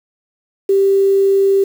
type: tone with quantisation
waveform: sine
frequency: 392 Hz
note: G4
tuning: in tune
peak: -9 dBFS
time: 0.69-1.64 s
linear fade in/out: 5 ms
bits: 6
effects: none